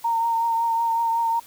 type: tone with vibrato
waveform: sine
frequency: 920 Hz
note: A#5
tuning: 23 cents flat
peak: -19 dBFS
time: 0.04-1.4 s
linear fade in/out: 10 ms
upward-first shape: triangle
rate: 5.4 Hz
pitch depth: 25 cents each way
effects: white hiss -48 dBFS RMS until 1.46 s